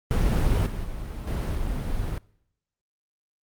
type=noise with level steps; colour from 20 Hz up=brown; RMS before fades=-21 / -30 / -33 / -26 / -28 dBFS; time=0.11-2.18 s; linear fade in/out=0 ms; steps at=0.66 / 0.84 / 1.27 / 1.55 s; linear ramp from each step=5 ms; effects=noise-tail reverb RT60 0.8 s tail -24 dB re dry + Opus 32 kbps